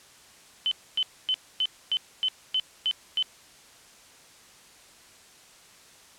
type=tone bursts; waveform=sine; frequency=3047 Hz; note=G7; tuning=50 cents flat; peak=-22 dBFS; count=9; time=0.66-3.226 s; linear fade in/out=0 ms; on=54 ms; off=260 ms; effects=white hiss -53 dBFS RMS until 6.18 s + low-pass 9000 Hz 12 dB/octave